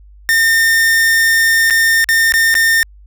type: tone with dropouts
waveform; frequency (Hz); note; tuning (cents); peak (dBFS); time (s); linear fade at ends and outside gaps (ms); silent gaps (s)
45% pulse; 1815; A#6; -47; -9; 0.29-2.83; 0; 1.7-1.707 / 2.043-2.089 / 2.322-2.339 / 2.542-2.552
effects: added 50 Hz sine -38 dBFS peak until 3.06 s